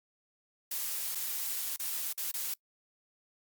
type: noise with dropouts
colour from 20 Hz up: blue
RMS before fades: -35 dBFS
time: 0.71-2.54 s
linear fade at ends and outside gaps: 5 ms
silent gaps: 1.15-1.154 / 1.763-1.795 / 2.129-2.176 / 2.315-2.339 s
effects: noise-tail reverb RT60 0.1 s tail -26 dB re dry + Opus 48 kbps